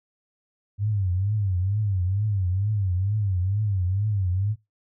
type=tone with vibrato; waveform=sine; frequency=98 Hz; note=G2; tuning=in tune; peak=-21 dBFS; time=0.78-4.56 s; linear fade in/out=50 ms; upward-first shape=triangle; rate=2.2 Hz; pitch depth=190 cents each way; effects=noise-tail reverb RT60 0.2 s tail -22 dB re dry